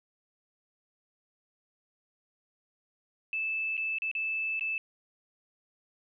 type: tone with dropouts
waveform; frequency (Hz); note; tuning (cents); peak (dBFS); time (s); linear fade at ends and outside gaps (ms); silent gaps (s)
sine; 2628; E7; -6; -29; 3.33-4.78; 1; 3.769-3.777 / 3.985-4.02 / 4.114-4.151 / 4.595-4.609
effects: none